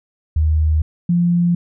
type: tone pair in turn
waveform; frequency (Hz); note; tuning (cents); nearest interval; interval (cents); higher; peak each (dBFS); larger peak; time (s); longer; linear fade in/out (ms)
sine; 77.78 / 173.6; D#2 / F3; 0 / -10; octave + major second; 1390; second; -12; neither; 0.36-0.82 / 1.09-1.55; neither; 5
effects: none